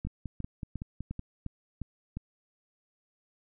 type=two click trains; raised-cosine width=5 ms; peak=-24 / -23 dBFS; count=7 / 7; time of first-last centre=0.07-1.194 / 0.05-2.17 s; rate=5.34 / 2.83 Hz; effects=none